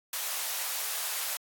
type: high-pass noise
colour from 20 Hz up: white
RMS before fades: -33 dBFS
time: 0.13-1.37 s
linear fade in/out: 2 ms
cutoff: 580 Hz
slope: 24 dB/octave
effects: AAC 64 kbps